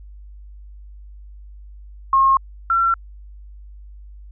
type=tone pair in turn; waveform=sine; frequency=1077 / 1356.9 Hz; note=C6 / E6; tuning=+50 / +50 cents; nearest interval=major third; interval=400 cents; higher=second; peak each=-11 / -14 dBFS; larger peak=first; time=2.13-2.37 / 2.7-2.94 s; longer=neither; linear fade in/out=2 ms; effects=added 50 Hz sine -37 dBFS peak until 4.31 s